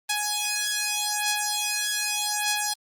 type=beating tone pair; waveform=5% pulse; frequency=835 / 835.83 Hz; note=G#5 / G#5; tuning=+9 / +11 cents; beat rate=0.83 Hz; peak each=-16 / -15 dBFS; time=0.09-2.74 s; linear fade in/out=10 ms; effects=Opus 32 kbps